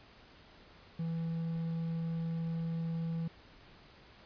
triangle tone, 165 Hz, E3, 2 cents sharp, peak -31 dBFS, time 0.99-3.28 s, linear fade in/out 5 ms, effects pink hiss -58 dBFS RMS until 4.25 s + resampled to 11025 Hz

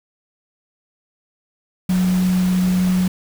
sine tone in noise, 183.2 Hz, F#3, 17 cents flat, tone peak -14 dBFS, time 1.89-3.08 s, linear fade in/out 5 ms, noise pink, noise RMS -31 dBFS, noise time 1.89-3.08 s, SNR +14 dB, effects none

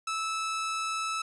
sawtooth tone, 1309 Hz, E6, 13 cents flat, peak -26 dBFS, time 0.07-1.22 s, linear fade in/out 5 ms, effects resampled to 24000 Hz + 10-bit

